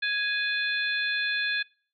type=harmonic tone with a mistuned harmonic; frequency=830.6 Hz; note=G#5; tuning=in tune; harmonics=2 / 3 / 4 / 5; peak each=-27 / -31 / -33 / -35 dBFS; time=0.02-1.63 s; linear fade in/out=10 ms; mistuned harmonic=4; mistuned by=+74 cents; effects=noise-tail reverb RT60 0.5 s tail -26 dB re dry